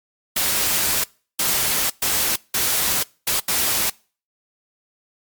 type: noise bursts at uneven times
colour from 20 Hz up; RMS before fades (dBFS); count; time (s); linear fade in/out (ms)
white; -20; 6; 0.36-1.04 / 1.39-1.9 / 2.02-2.36 / 2.54-3.03 / 3.27-3.4 / 3.48-3.9; 5
effects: noise-tail reverb RT60 0.4 s tail -25 dB re dry + MP3 96 kbps